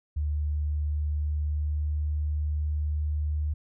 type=tone with pitch glide; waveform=sine; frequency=74.5 to 75.24 Hz; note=D2 to D2; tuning=+25 to +42 cents; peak=-25 dBFS; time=0.16-3.54 s; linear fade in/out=10 ms; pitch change=+17 cents; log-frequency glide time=0.42-2.75 s; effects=none